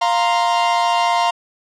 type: chord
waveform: 45% pulse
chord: F suspended fourth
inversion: none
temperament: equal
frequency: 698.5 / 932.3 / 1046.5 Hz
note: F5 / Bb5 / C6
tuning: 0 / 0 / 0 cents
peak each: -18 / -18 / -21 dBFS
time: 0.01-1.31 s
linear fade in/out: 10 ms
effects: low-pass 5000 Hz 12 dB/octave